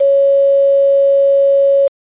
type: tone with quantisation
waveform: sine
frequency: 554.4 Hz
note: C#5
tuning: in tune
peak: -7 dBFS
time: 0-1.88 s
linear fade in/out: 10 ms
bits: 5
effects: resampled to 8000 Hz